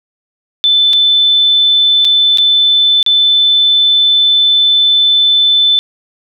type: tone with dropouts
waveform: sine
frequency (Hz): 3520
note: A7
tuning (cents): 0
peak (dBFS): -6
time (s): 0.64-5.79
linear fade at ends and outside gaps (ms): 0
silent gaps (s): 0.931-0.934 / 2.047-2.051 / 2.374-2.384 / 3.028-3.063
effects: none